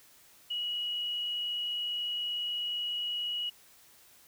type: tone with frequency modulation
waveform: sine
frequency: 2912 Hz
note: F#7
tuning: 28 cents flat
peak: -31 dBFS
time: 0.5-3.5 s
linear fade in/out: 10 ms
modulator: 42.3 Hz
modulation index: 0.49
effects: white hiss -59 dBFS RMS until 4.27 s